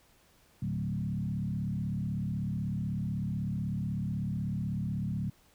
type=tone with frequency modulation; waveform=sine; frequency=155.56 Hz; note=D#3; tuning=in tune; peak=-30 dBFS; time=0.62-5.3 s; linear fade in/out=5 ms; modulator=36.1 Hz; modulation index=1.6; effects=pink hiss -64 dBFS RMS until 5.54 s